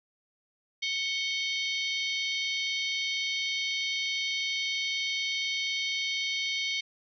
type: harmonic tone with a mistuned harmonic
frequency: 738 Hz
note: F#5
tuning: 5 cents flat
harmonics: 3 / 4 / 5 / 6 / 7 / 8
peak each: -32 / -33 / -37 / -38 / -47 / -43 dBFS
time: 0.82-6.81 s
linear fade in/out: 10 ms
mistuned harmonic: 4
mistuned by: +110 cents
effects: none